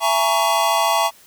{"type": "chord", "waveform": "square", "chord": "A# half-diminished seventh", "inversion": "second", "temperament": "just", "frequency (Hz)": [671.3, 839.1, 932.3, 1118.8], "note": ["E5", "G#5", "A#5", "C#6"], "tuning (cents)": [31, 18, 0, 16], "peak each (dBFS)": -22, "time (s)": [0, 1.11], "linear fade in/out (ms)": 50, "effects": ["white hiss -49 dBFS RMS until 1.26 s"]}